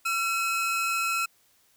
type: tone pair together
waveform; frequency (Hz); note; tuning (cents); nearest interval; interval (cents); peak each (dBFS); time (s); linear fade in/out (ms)
45% pulse; 1357 / 2556; E6 / D#7; +50 / +46; major seventh; 1096; -28; 0.05-1.26; 10
effects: white hiss -64 dBFS RMS until 1.76 s